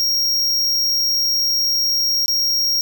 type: tone with dropouts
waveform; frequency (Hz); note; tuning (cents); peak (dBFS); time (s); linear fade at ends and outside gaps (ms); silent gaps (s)
square; 5588; F8; 0; -16; 0-2.81; 0; 2.26-2.281
effects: none